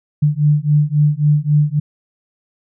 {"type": "beating tone pair", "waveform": "sine", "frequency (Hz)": [146.83, 150.53], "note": ["D3", "D3"], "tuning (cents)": [0, 43], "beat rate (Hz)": 3.7, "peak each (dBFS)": -14, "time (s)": [0.22, 1.8], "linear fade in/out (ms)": 10, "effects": []}